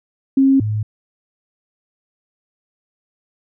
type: tone pair in turn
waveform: sine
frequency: 269.8 / 106.88 Hz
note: C#4 / A2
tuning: -47 / -50 cents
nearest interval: octave + major third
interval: 1603 cents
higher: first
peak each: -9 / -17 dBFS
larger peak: first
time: 0.37-0.6 / 0.6-0.83 s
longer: neither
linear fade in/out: 5 ms
effects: none